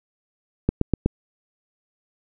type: click train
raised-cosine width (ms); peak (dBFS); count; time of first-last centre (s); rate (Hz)
3; -5; 4; 0.69-1.06; 8.1
effects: none